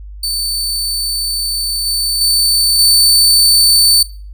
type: tone with level steps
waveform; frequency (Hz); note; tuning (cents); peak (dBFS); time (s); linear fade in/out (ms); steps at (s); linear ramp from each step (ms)
sawtooth; 4533; C#8; +38; -13 / -11 / -7 / -4; 0.23-4.03; 5; 1.86 / 2.21 / 2.79; 2
effects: noise-tail reverb RT60 0.4 s tail -21 dB re dry + added 50 Hz sine -28 dBFS peak until 4.33 s